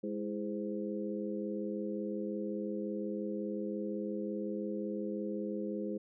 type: harmonic tone with a mistuned harmonic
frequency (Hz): 103.5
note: G#2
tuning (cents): -5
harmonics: 2 / 3 / 4 / 5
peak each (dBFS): -38 / -40 / -41 / -42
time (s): 0.03-5.98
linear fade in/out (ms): 10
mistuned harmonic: 3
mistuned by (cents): +97
effects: none